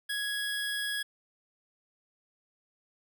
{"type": "tone", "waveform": "25% pulse", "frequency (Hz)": 1667, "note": "G#6", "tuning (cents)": 6, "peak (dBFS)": -27, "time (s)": [0.09, 1.03], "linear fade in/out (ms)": 10, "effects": []}